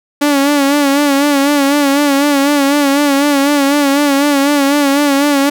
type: tone with vibrato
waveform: sawtooth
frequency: 283.7 Hz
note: C#4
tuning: 40 cents sharp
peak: -5 dBFS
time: 0.21-5.5 s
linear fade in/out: 10 ms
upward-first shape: sine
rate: 4 Hz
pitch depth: 60 cents each way
effects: none